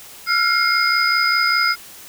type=tone cluster; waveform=sine; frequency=1354 / 1419 / 2127 / 4986 Hz; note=E6 / F6 / C7 / D#8; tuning=+46 / +27 / +28 / +3 cents; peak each=-20 dBFS; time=0.26-1.76 s; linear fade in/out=50 ms; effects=white hiss -40 dBFS RMS until 2.08 s